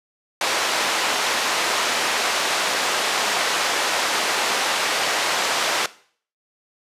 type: band-pass noise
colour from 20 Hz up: pink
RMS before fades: -22 dBFS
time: 0.41-5.86 s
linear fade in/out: 2 ms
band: 620 to 6500 Hz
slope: 12 dB/octave
effects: noise-tail reverb RT60 0.5 s tail -18 dB re dry + resampled to 32000 Hz

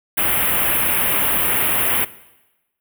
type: band-stop noise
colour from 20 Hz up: white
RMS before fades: -18 dBFS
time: 0.17-2.05 s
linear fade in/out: 10 ms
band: 3100 to 10000 Hz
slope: 48 dB/octave
effects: noise-tail reverb RT60 1.0 s tail -18 dB re dry

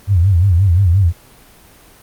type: tone with vibrato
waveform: sine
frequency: 91.8 Hz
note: F#2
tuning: 13 cents flat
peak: -8 dBFS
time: 0.07-1.13 s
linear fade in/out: 50 ms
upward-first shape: sine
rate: 5.7 Hz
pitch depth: 170 cents each way
effects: pink hiss -44 dBFS RMS until 2.02 s + Opus 24 kbps

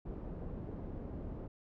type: low-pass noise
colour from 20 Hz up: pink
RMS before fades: -43 dBFS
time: 0.05-1.48 s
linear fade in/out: 10 ms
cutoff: 460 Hz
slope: 12 dB/octave
effects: none

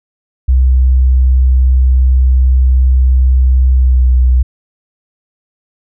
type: tone with pitch glide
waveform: sine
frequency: 64.1 to 62.74 Hz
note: C2 to B1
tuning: -35 to +28 cents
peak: -5 dBFS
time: 0.48-4.43 s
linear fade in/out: 10 ms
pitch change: -37 cents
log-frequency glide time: 3.76-4.07 s
effects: none

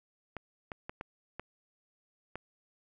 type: clicks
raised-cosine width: 0.5 ms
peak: -24 dBFS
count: 6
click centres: 0.367 / 0.718 / 0.895 / 1.011 / 1.396 / 2.356 s
effects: none

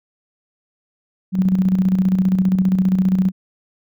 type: tone with tremolo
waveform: sine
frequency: 187.3 Hz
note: F#3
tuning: 21 cents sharp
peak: -11 dBFS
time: 1.32-3.32 s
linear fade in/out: 50 ms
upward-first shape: square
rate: 15 Hz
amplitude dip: 50%
effects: none

